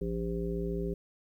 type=harmonic tone; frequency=57.1 Hz; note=A#1; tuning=35 cents flat; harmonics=1 / 3 / 5 / 7 / 9; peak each=-36 / -35 / -42 / -35 / -43 dBFS; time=0.01-0.94 s; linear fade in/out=5 ms; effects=11-bit